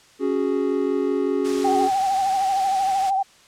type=chord; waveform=triangle; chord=C# suspended fourth; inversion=none; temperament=equal; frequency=277.2 / 370 / 415.3 Hz; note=C#4 / F#4 / G#4; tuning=0 / 0 / 0 cents; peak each=-22 dBFS; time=0.19-1.9 s; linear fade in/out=50 ms
type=noise; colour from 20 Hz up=white; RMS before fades=-33 dBFS; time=1.44-3.11 s; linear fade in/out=20 ms
type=tone with vibrato; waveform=sine; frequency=774 Hz; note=G5; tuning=22 cents flat; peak=-18 dBFS; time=1.64-3.23 s; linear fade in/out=10 ms; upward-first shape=sine; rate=13 Hz; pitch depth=52 cents each way
effects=white hiss -52 dBFS RMS until 3.47 s + low-pass 7000 Hz 12 dB/octave